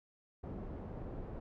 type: low-pass noise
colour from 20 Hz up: pink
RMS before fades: -44 dBFS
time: 0.43-1.4 s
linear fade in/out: 10 ms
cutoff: 580 Hz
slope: 12 dB/octave
effects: none